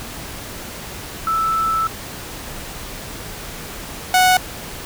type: tone pair in turn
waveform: sine / sawtooth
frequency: 1318.5 / 737.8 Hz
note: E6 / F#5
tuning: 0 / -5 cents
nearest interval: minor seventh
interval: 1005 cents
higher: first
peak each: -16 / -7 dBFS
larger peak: second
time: 1.27-1.87 / 4.14-4.37 s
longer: first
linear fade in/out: 2 ms
effects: pink hiss -32 dBFS RMS until 4.85 s